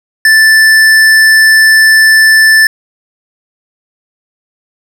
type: tone with hard clipping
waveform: triangle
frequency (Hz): 1760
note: A6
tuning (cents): 0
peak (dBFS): -4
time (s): 0.25-2.67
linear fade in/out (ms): 2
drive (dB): 17
effects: none